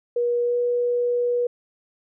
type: tone with pitch glide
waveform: sine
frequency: 480.2 to 484.9 Hz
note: B4 to B4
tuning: -49 to -32 cents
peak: -19 dBFS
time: 0.16-1.47 s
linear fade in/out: 5 ms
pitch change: +17 cents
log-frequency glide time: 0.43-0.56 s
effects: none